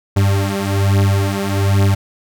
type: beating tone pair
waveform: 40% pulse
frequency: 98 / 99.2 Hz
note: G2 / G2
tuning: 0 / +21 cents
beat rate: 1.2 Hz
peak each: -15 dBFS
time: 0.16-1.95 s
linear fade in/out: 10 ms
effects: none